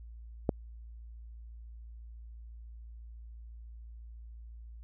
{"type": "click", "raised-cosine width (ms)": 2, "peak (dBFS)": -13, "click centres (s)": 0.492, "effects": ["added 57 Hz sine -45 dBFS peak until 4.83 s"]}